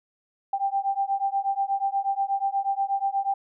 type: beating tone pair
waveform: sine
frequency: 784 / 792.3 Hz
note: G5 / G5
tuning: 0 / +18 cents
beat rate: 8.3 Hz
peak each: -26 dBFS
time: 0.53-3.34 s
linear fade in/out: 5 ms
effects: none